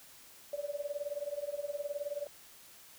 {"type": "tone with tremolo", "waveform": "sine", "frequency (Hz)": 579, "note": "D5", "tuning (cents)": -25, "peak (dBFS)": -31, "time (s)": [0.53, 2.27], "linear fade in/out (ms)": 2, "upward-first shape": "triangle", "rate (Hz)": 19, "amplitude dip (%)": 100, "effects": ["white hiss -56 dBFS RMS until 2.98 s"]}